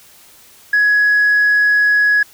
sine tone, 1676 Hz, G#6, 15 cents sharp, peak -8 dBFS, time 0.73-2.23 s, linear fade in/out 5 ms, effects tanh soft clip ceiling -7 dBFS + white hiss -45 dBFS RMS until 2.33 s

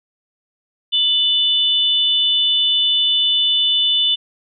sine tone pair together, 2975 / 3527 Hz, F#7 / A7, +9 / +3 cents, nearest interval minor third, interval 294 cents, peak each -16 dBFS, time 0.92-4.16 s, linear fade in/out 20 ms, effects none

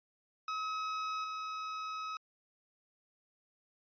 40% pulse tone with level steps, 1278 Hz, D#6, 46 cents sharp, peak -34 / -37 dBFS, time 0.48-2.17 s, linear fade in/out 2 ms, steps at 1.24 s, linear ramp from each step 2 ms, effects resampled to 11025 Hz

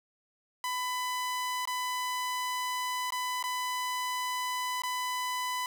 sawtooth tone with dropouts, 1000 Hz, B5, 21 cents sharp, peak -27 dBFS, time 0.64-5.66 s, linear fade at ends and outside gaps 1 ms, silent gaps 1.654-1.674 / 3.105-3.122 / 3.427-3.439 / 4.82-4.835 s, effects 11-bit

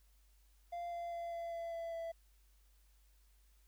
triangle tone with pitch steps, 693 / 688.2 / 683.5 / 678.7 / 674 / 669.4 / 664.8 Hz, F5 / F5 / F5 / F5 / E5 / E5 / E5, -14 / -26 / -37 / -50 / +38 / +26 / +15 cents, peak -38 dBFS, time 0.72-2.12 s, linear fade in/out 10 ms, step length 200 ms, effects added 50 Hz sine -65 dBFS peak until 3.67 s + white hiss -75 dBFS RMS until 3.67 s

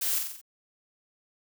blue noise with echo, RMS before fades -29 dBFS, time 0.01-0.19 s, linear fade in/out 10 ms, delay 45 ms, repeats 5, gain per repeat -4 dB, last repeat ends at 0.415 s, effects none

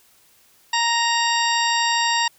harmonic tone, 932.3 Hz, A#5, in tune, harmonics 1 / 2 / 3 / 4 / 5 / 6 / 8, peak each -21 / -24 / -26 / -27 / -28 / -29 / -30 dBFS, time 0.73-2.28 s, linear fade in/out 5 ms, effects white hiss -56 dBFS RMS until 2.38 s

